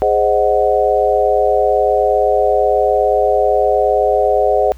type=chord; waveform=sine; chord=Ab dominant seventh; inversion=none; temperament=equal; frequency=415.3 / 523.3 / 622.3 / 740 Hz; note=Ab4 / C5 / Eb5 / Gb5; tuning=0 / 0 / 0 / 0 cents; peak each=-16 dBFS; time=0.02-4.72 s; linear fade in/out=0 ms; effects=added 60 Hz sine -32 dBFS peak until 4.77 s + pink hiss -49 dBFS RMS until 4.77 s